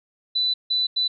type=tone bursts at uneven times; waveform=sine; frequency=3987 Hz; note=B7; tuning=16 cents sharp; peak=-19 dBFS; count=3; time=0.35-0.54 / 0.7-0.87 / 0.96-1.08 s; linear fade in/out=10 ms; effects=none